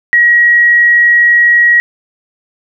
sine tone, 1904 Hz, A#6, 36 cents sharp, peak -4 dBFS, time 0.13-1.8 s, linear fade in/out 0 ms, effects none

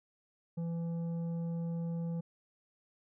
triangle tone with tanh clipping, 167.8 Hz, E3, 31 cents sharp, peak -35 dBFS, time 0.57-2.21 s, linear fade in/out 10 ms, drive 12 dB, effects none

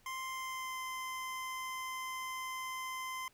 25% pulse tone with pitch glide, 1046.5 to 1035.7 Hz, C6 to C6, 0 to -18 cents, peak -35 dBFS, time 0.06-3.28 s, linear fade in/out 2 ms, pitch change -18 cents, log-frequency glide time 0.28-0.78 s, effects pink hiss -68 dBFS RMS until 3.33 s

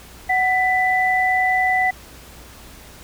sine tone pair together, 745 / 1988.9 Hz, F#5 / B6, +12 / +12 cents, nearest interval octave + perfect fourth, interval 1700 cents, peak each -18 dBFS, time 0.29-1.91 s, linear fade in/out 10 ms, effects added 60 Hz sine -46 dBFS peak until 3.03 s + pink hiss -43 dBFS RMS until 3.03 s

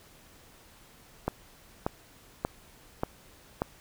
click train, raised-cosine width 1 ms, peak -13 dBFS, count 5, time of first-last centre 1.28-3.619 s, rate 1.71 Hz, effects pink hiss -56 dBFS RMS until 3.8 s

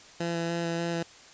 15% pulse tone with vibrato, 168.8 Hz, E3, 41 cents sharp, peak -22 dBFS, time 0.2-1.03 s, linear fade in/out 5 ms, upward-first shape square, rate 3.4 Hz, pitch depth 10 cents each way, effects white hiss -51 dBFS RMS until 1.33 s + resampled to 16000 Hz

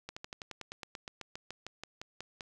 slowing click train, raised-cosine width 0.2 ms, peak -24 dBFS, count 19, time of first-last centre 0.09-2.408 s, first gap 75 ms, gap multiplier 1.06, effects none

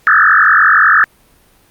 sine tone with frequency modulation, 1516 Hz, F#6, 42 cents sharp, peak -5 dBFS, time 0.07-1.04 s, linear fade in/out 0 ms, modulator 45.6 Hz, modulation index 6, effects pink hiss -50 dBFS RMS until 1.7 s + Opus 48 kbps

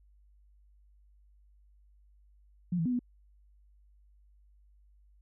sine tone with pitch steps, 176.9 / 163.5 / 249.7 / 244.9 Hz, F3 / E3 / B3 / B3, +23 / -14 / +19 / -14 cents, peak -27 dBFS, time 2.72-2.992 s, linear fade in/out 5 ms, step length 68 ms, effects added 50 Hz sine -59 dBFS peak until 5.21 s

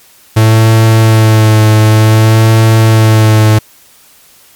45% pulse tone with vibrato, 110 Hz, A2, in tune, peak -3 dBFS, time 0.36-3.59 s, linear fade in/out 10 ms, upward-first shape sine, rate 0.55 Hz, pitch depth 26 cents each way, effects white hiss -42 dBFS RMS until 4.55 s + MP3 96 kbps

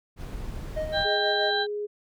brown noise, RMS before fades -35 dBFS, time 0.16-1.07 s, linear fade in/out 50 ms
triangle tone with tremolo, 622.3 Hz, D#5, in tune, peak -24 dBFS, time 0.76-1.51 s, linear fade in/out 10 ms, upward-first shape sine, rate 6.2 Hz, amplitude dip 60%
harmonic tone, 794 Hz, G5, 22 cents sharp, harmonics 1 / 2 / 4 / 5, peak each -29 / -28 / -35 / -28 dBFS, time 0.92-1.67 s, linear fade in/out 50 ms
sine tone, 415.3 Hz, G#4, in tune, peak -28 dBFS, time 1.04-1.87 s, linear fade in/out 20 ms
effects none

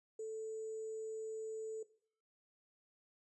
sine tone with sample-and-hold, 440 Hz, A4, in tune, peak -40 dBFS, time 0.19-1.83 s, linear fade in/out 5 ms, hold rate 7350 Hz, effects noise-tail reverb RT60 0.5 s tail -17 dB re dry + resampled to 24000 Hz

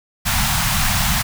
pink band-stop noise, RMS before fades -18 dBFS, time 0.25-1.23 s, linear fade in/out 20 ms, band 220 to 710 Hz, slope 48 dB/octave, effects none

